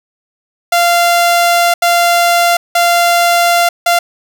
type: tone bursts at uneven times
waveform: sawtooth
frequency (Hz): 692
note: F5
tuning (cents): -16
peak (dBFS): -4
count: 4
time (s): 0.72-1.74 / 1.82-2.57 / 2.75-3.69 / 3.86-3.99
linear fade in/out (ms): 5
effects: none